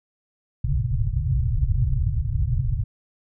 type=low-pass noise; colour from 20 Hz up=white; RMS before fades=-22 dBFS; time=0.64-2.84 s; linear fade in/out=5 ms; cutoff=140 Hz; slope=96 dB/octave; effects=none